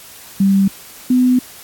sine tone pair in turn, 195.4 / 251.6 Hz, G3 / B3, -5 / +32 cents, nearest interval major third, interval 437 cents, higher second, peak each -9 dBFS, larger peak neither, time 0.4-0.68 / 1.1-1.39 s, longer second, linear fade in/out 5 ms, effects white hiss -38 dBFS RMS until 1.63 s + AAC 64 kbps

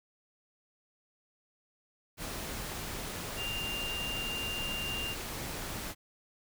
sine tone in noise, 2794 Hz, F7, in tune, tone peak -35 dBFS, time 3.36-5.16 s, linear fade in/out 50 ms, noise pink, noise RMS -39 dBFS, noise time 2.17-5.95 s, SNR +1 dB, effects none

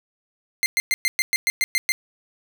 sawtooth tone bursts, 2093 Hz, C7, in tune, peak -14 dBFS, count 10, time 0.63-1.92 s, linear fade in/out 0 ms, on 30 ms, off 110 ms, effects none

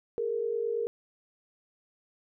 sine tone pair together, 414.7 / 463.9 Hz, G#4 / A#4, -3 / -8 cents, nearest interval major second, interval 195 cents, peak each -33 / -29 dBFS, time 0.18-0.87 s, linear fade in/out 0 ms, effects none

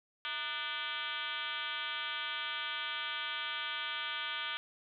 sine tone with frequency modulation, 2322 Hz, D7, 20 cents flat, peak -35 dBFS, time 0.25-4.57 s, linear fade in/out 0 ms, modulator 278 Hz, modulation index 4.4, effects none

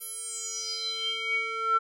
square tone with band-pass filter sweep, 450 Hz, A4, 39 cents sharp, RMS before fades -31 dBFS, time 0-1.79 s, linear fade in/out 20 ms, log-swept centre 12000 to 1300 Hz, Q 8.1, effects none

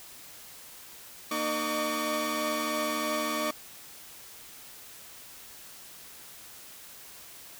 sawtooth tone cluster, 232.5 / 305.5 / 608 / 1131 Hz, A#3 / D#4 / D#5 / C#6, -4 / -32 / -40 / +34 cents, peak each -33 / -31 / -29 / -29 dBFS, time 1.31-3.51 s, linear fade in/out 5 ms, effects white hiss -48 dBFS RMS until 7.59 s

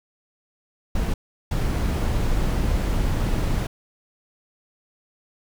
brown noise bursts at uneven times, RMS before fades -22 dBFS, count 2, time 0.95-1.14 / 1.51-3.67 s, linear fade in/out 5 ms, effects none

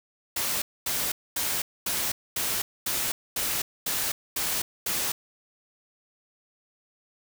white noise bursts, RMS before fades -28 dBFS, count 10, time 0.36-5.12 s, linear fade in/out 5 ms, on 260 ms, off 240 ms, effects none

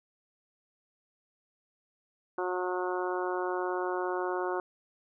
harmonic tone, 181.7 Hz, F#3, 31 cents flat, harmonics 2 / 3 / 4 / 5 / 6 / 7 / 8, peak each -32 / -38 / -38 / -38 / -39 / -42 / -41 dBFS, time 2.38-4.6 s, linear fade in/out 2 ms, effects none

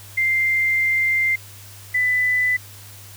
sine tone pair in turn, 2093 / 1996 Hz, C7 / B6, 0 / +18 cents, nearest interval minor second, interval 82 cents, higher first, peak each -16 dBFS, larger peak neither, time 0.17-1.36 / 1.94-2.57 s, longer first, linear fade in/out 10 ms, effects added 100 Hz sine -42 dBFS peak until 3.16 s + white hiss -43 dBFS RMS until 3.16 s

